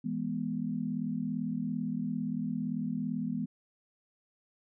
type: chord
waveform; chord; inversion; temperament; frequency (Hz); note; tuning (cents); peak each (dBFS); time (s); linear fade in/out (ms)
sine; E major; none; equal with one note detuned; 164.81 / 207.7 / 245.4; E3 / G#3 / B3; 0 / 0 / -11; -37 / -35 / -34; 0.04-3.46; 10
effects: none